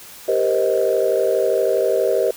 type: chord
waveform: sine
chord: C minor seventh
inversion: second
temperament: just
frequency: 392.4 / 470.9 / 523.3 / 627.9 Hz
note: G4 / Bb4 / C5 / Eb5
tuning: +2 / +18 / 0 / +16 cents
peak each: -20 / -20 / -20 / -20 dBFS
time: 0.28-2.31 s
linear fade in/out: 5 ms
effects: tanh soft clip ceiling -7 dBFS + white hiss -40 dBFS RMS until 2.36 s